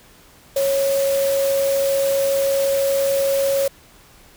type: tone in noise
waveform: sine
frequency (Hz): 550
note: C#5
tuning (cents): -14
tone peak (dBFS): -16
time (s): 0.56-3.68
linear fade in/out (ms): 5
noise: white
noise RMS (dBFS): -29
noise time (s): 0.56-3.68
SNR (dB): +10
effects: pink hiss -49 dBFS RMS until 4.36 s